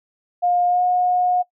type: tone with pitch glide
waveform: sine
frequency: 710 to 722.4 Hz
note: F5 to F#5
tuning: +28 to -42 cents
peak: -15 dBFS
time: 0.42-1.43 s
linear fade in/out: 20 ms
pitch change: +30 cents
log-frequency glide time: 0.67-0.82 s
effects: noise-tail reverb RT60 0.1 s tail -20 dB re dry